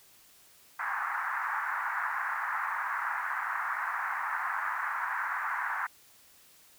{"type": "band-pass noise", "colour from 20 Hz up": "white", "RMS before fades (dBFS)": -33, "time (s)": [0.79, 5.87], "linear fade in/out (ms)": 5, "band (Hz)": [860, 1800], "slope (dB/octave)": 48, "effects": ["white hiss -59 dBFS RMS until 6.78 s"]}